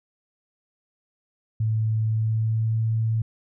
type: tone with pitch glide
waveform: sine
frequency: 110 to 111.92 Hz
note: A2 to A2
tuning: 0 to +30 cents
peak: -20 dBFS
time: 1.6-3.22 s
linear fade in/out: 5 ms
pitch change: +30 cents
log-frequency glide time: 2.06-2.82 s
effects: none